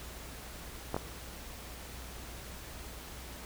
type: clicks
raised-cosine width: 1 ms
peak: -18 dBFS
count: 2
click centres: 0.944 / 0.965 s
effects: added 60 Hz sine -48 dBFS peak until 3.45 s + pink hiss -47 dBFS RMS until 3.45 s